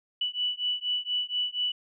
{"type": "beating tone pair", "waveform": "sine", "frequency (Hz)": [2960, 2964.2], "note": ["F#7", "F#7"], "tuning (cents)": [0, 2], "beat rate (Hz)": 4.2, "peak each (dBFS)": -30, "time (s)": [0.21, 1.72], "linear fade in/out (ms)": 5, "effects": []}